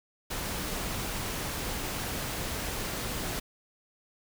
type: noise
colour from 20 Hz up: pink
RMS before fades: -34 dBFS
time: 0.3-3.4 s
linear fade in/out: 10 ms
effects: none